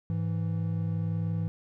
triangle tone pair together, 104.1 / 164.81 Hz, G#2 / E3, +5 / 0 cents, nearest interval minor sixth, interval 795 cents, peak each -28 dBFS, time 0.1-1.48 s, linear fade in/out 0 ms, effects none

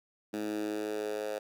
10% pulse tone with high-pass filter sweep, 105.9 Hz, G#2, 34 cents sharp, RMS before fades -35 dBFS, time 0.33-1.39 s, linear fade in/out 10 ms, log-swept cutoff 260 to 530 Hz, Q 3.4, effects none

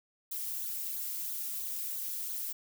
violet noise with flanger, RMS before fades -37 dBFS, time 0.31-2.53 s, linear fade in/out 10 ms, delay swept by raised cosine 0.37 to 3.07 ms, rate 3 Hz, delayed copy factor -0.75, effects none

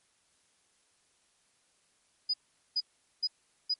sine tone bursts, 4951 Hz, D#8, 9 cents flat, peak -26 dBFS, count 4, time 2.29-3.742 s, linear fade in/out 10 ms, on 48 ms, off 420 ms, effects white hiss -70 dBFS RMS until 3.79 s + MP3 48 kbps

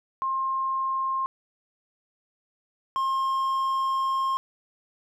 sine / triangle tone pair in turn, 1063 / 1066.9 Hz, C6 / C6, +27 / +33 cents, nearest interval unison, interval 6 cents, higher second, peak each -24 / -21 dBFS, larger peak second, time 0.22-1.26 / 2.96-4.37 s, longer second, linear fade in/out 0 ms, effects none

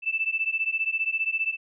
sine beating tone pair, 2637 / 2652 Hz, E7 / E7, 0 / +10 cents, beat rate 15 Hz, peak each -27 dBFS, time 0.02-1.57 s, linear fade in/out 50 ms, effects none

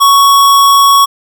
square tone, 1114 Hz, C#6, 8 cents sharp, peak -4 dBFS, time 0-1.06 s, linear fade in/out 20 ms, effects none

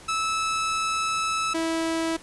sawtooth tone pair in turn, 1307 / 326.8 Hz, E6 / E4, -15 / -15 cents, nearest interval 2 octaves, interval 2400 cents, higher first, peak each -20 dBFS, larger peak neither, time 0.08-1.54 / 1.54-2.17 s, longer first, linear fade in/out 10 ms, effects pink hiss -47 dBFS RMS until 2.22 s + resampled to 24000 Hz

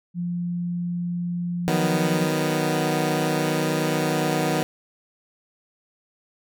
sine tone, 174.61 Hz, F3, in tune, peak -24 dBFS, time 0.14-2.3 s, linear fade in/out 50 ms
15% pulse chord, B major, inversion first, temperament equal, 155.56 / 185 / 246.9 Hz, D#3 / F#3 / B3, 0 / 0 / 0 cents, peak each -17 / -21 / -21 dBFS, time 1.68-4.63 s, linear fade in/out 0 ms
effects none

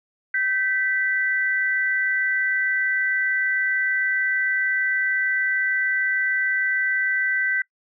sine tone pair together, 1548.9 / 1975.5 Hz, G6 / B6, -21 / 0 cents, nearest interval major third, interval 421 cents, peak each -22 / -23 dBFS, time 0.34-7.62 s, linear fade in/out 5 ms, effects noise-tail reverb RT60 0.1 s tail -24 dB re dry

